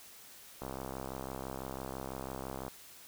click train, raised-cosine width 1 ms, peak -26 dBFS, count 137, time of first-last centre 0.62-2.681 s, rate 66 Hz, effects white hiss -54 dBFS RMS until 3.07 s

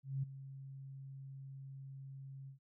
sine tone with ADSR envelope, 135.7 Hz, C#3, 36 cents flat, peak -33 dBFS, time 0.03-2.59 s, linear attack 200 ms, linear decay 11 ms, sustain -14 dB, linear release 110 ms, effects none

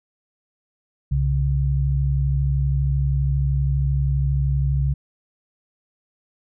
sine tone pair together, 65.27 / 137.9 Hz, C2 / C#3, -4 / -9 cents, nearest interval octave + minor second, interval 1295 cents, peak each -20 dBFS, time 1.11-4.94 s, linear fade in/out 10 ms, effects none

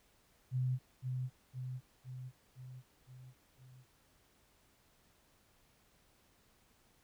sine tone with echo, 127.7 Hz, C3, 42 cents flat, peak -31 dBFS, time 0.51-0.79 s, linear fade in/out 50 ms, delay 510 ms, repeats 6, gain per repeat -4 dB, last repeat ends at 3.85 s, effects pink hiss -70 dBFS RMS until 7.03 s

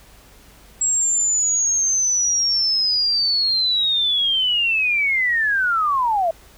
sine linear sweep, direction down, 7670 to 637 Hz, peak -16 dBFS, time 0.81-6.31 s, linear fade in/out 5 ms, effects added 50 Hz sine -50 dBFS peak until 6.57 s + pink hiss -49 dBFS RMS until 6.57 s

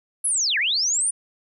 sine linear two-way sweep, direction down then up, 11175 to 1601 to 9600 Hz, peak -19 dBFS, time 0.24-1.11 s, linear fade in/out 10 ms, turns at 0.58 s, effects none

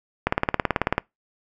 click train, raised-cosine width 0.5 ms, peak -4 dBFS, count 14, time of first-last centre 0.27-0.98 s, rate 18.3 Hz, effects noise-tail reverb RT60 0.2 s tail -25 dB re dry

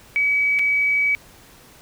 sine tone with dropouts, 2278 Hz, C#7, 47 cents sharp, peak -16 dBFS, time 0.16-1.15 s, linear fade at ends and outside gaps 0 ms, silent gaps 0.589-0.593 s, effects pink hiss -48 dBFS RMS until 1.81 s

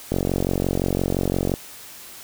click train, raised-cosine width 2 ms, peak -8 dBFS, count 66, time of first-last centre 0.12-1.539 s, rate 45.8 Hz, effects white hiss -41 dBFS RMS until 2.23 s

